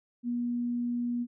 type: tone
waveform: sine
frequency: 240.8 Hz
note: B3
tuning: 44 cents flat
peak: -28 dBFS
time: 0.23-1.27 s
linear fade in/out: 50 ms
effects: none